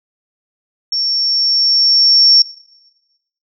sine tone with level ramp, 5470 Hz, F8, 37 cents flat, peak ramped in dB -15 to -5 dBFS, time 0.92-2.42 s, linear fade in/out 2 ms, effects noise-tail reverb RT60 1.0 s tail -17 dB re dry

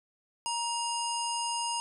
harmonic tone with a mistuned harmonic, 940 Hz, A#5, 14 cents sharp, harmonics 1 / 3 / 5 / 7 / 9 / 10, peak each -32 / -37 / -39 / -40 / -42 / -42 dBFS, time 0.46-1.8 s, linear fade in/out 0 ms, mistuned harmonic 5, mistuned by +110 cents, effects none

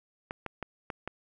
clicks, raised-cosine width 0.5 ms, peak -20 dBFS, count 5, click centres 0.309 / 0.463 / 0.627 / 0.902 / 1.076 s, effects none

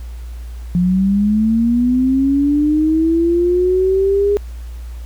sine linear sweep, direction up, 174.2 to 410.7 Hz, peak -11 dBFS, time 0.75-4.37 s, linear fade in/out 0 ms, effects added 59 Hz sine -26 dBFS peak until 5.05 s + pink hiss -47 dBFS RMS until 5.05 s

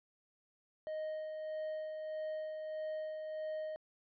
triangle tone with tremolo, 622.3 Hz, D#5, in tune, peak -35 dBFS, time 0.87-3.76 s, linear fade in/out 0 ms, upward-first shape sine, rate 1.6 Hz, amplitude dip 35%, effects resampled to 11025 Hz

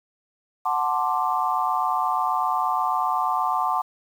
sine chord, D dominant seventh, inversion first, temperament equal, 740 / 880 / 1046.5 / 1174.7 Hz, F#5 / A5 / C6 / D6, 0 / 0 / 0 / 0 cents, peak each -26 dBFS, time 0.65-3.82 s, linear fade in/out 10 ms, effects 8-bit

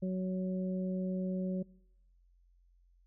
harmonic tone, 185.7 Hz, F#3, 7 cents sharp, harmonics 1 / 2 / 3, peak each -32 / -42 / -42 dBFS, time 0.02-1.63 s, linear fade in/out 10 ms, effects noise-tail reverb RT60 0.8 s tail -24 dB re dry + added 44 Hz sine -63 dBFS peak until 3.06 s

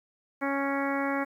harmonic tone, 277.2 Hz, C#4, in tune, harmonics 1 / 2 / 3 / 4 / 5 / 6 / 7 / 8, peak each -30 / -33 / -35 / -36 / -37 / -38 / -38 / -39 dBFS, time 0.41-1.25 s, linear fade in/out 20 ms, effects 10-bit

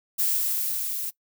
violet noise with level ramp, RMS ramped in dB -23 to -31 dBFS, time 0.18-1.11 s, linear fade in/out 20 ms, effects noise-tail reverb RT60 0.1 s tail -21 dB re dry

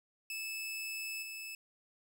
sawtooth tone with level steps, 2615 Hz, E7, 15 cents flat, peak -35 / -39 dBFS, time 0.3-1.55 s, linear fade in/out 2 ms, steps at 1.22 s, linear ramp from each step 10 ms, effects none

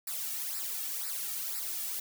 blue noise with flanger, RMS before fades -36 dBFS, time 0.07-2 s, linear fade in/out 5 ms, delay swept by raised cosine 0.31 to 2.01 ms, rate 2 Hz, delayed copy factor -1, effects none

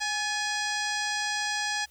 harmonic tone with a mistuned harmonic, 829 Hz, G#5, 3 cents flat, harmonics 1 / 2 / 3 / 4 / 5 / 6 / 7 / 8 / 9 / 10, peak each -34 / -31 / -38 / -38 / -39 / -36 / -38 / -46 / -42 / -46 dBFS, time 0-1.86 s, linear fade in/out 20 ms, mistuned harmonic 2, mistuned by +67 cents, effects added 65 Hz sine -61 dBFS peak until 1.9 s + white hiss -61 dBFS RMS until 1.9 s

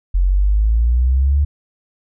sine exponential sweep, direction up, 43.88 to 73.42 Hz, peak -11 dBFS, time 0.14-1.45 s, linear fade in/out 10 ms, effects none

